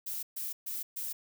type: noise bursts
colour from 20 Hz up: violet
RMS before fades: -37 dBFS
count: 4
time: 0.06-1.13 s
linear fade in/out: 10 ms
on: 170 ms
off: 130 ms
effects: none

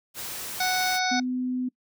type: noise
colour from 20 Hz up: white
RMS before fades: -35 dBFS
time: 0.14-1 s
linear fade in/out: 50 ms
type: harmonic tone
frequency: 740 Hz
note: F#5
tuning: in tune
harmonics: 1 / 2 / 3 / 5 / 6 / 7 / 8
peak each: -26 / -29 / -31 / -33 / -34 / -34 / -35 dBFS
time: 0.6-1.2 s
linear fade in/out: 5 ms
type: tone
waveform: sine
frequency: 252.6 Hz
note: B3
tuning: 39 cents sharp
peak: -25 dBFS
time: 1.11-1.69 s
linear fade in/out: 10 ms
effects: noise-tail reverb RT60 0.1 s tail -23 dB re dry

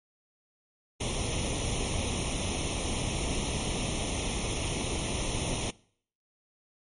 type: noise with comb filter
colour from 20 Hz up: pink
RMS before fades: -31 dBFS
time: 1-5.71 s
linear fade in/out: 10 ms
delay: 0.32 ms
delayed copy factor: +0.9
effects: noise-tail reverb RT60 0.6 s tail -23 dB re dry + MP3 48 kbps

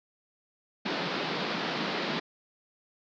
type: band-pass noise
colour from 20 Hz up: pink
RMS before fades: -32 dBFS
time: 0.85-2.2 s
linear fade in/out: 10 ms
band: 160 to 4800 Hz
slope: 48 dB/octave
effects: none

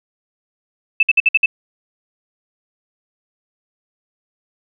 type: tone bursts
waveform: sine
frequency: 2631 Hz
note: E7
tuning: 4 cents flat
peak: -8 dBFS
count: 6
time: 1-1.46 s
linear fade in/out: 5 ms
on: 30 ms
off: 56 ms
effects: none

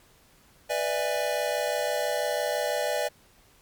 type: chord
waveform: square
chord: E dominant seventh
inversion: second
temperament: just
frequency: 494.4 / 593.3 / 659.3 / 824.1 Hz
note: B4 / D5 / E5 / G#5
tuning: +2 / +18 / 0 / -14 cents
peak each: -33 / -29 / -33 / -34 dBFS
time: 0.69-3.09 s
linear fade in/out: 20 ms
effects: pink hiss -59 dBFS RMS until 3.61 s + MP3 96 kbps

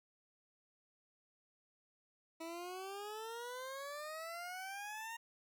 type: exponential sweep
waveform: 20% pulse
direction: up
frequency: 323.3 to 932.3 Hz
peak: -39 dBFS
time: 2.4-5.17 s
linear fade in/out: 10 ms
effects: none

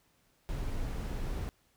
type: noise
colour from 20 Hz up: brown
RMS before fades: -35 dBFS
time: 0.49-1.49 s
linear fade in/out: 0 ms
effects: pink hiss -70 dBFS RMS until 1.76 s

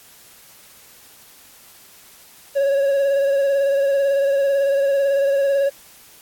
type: tone with vibrato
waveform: triangle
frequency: 554.4 Hz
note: C#5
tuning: in tune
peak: -13 dBFS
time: 2.55-5.7 s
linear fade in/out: 20 ms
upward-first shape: sine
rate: 18 Hz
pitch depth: 29 cents each way
effects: white hiss -47 dBFS RMS until 6.21 s + AAC 64 kbps

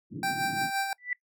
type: band-pass noise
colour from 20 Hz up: white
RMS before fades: -39 dBFS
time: 0.1-0.71 s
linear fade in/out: 50 ms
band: 110 to 330 Hz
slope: 48 dB/octave
type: tone with tremolo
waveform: 25% pulse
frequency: 784 Hz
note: G5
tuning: in tune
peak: -22 dBFS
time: 0.23-0.93 s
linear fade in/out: 2 ms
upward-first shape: sine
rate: 5.8 Hz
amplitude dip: 50%
type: tone with exponential growth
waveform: sine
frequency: 1975.5 Hz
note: B6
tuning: in tune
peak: -24 dBFS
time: 0.98-1.13 s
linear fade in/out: 2 ms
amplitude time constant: 32 ms
effects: noise-tail reverb RT60 0.1 s tail -22 dB re dry

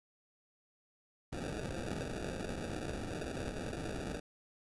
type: noise with sample-and-hold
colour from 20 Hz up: blue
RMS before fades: -40 dBFS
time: 1.32-4.2 s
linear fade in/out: 10 ms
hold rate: 1050 Hz
effects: resampled to 24000 Hz

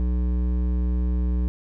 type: tone with hard clipping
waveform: triangle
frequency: 61 Hz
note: B1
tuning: 21 cents flat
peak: -22 dBFS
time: 0-1.48 s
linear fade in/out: 0 ms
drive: 15 dB
effects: none

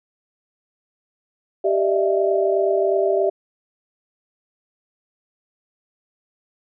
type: tone cluster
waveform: sine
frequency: 391.5 / 595 / 623 / 666 Hz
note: G4 / D5 / D#5 / E5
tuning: -2 / +22 / +2 / +18 cents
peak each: -19 / -23 / -27 / -21 dBFS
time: 1.64-3.3 s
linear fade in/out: 10 ms
effects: none

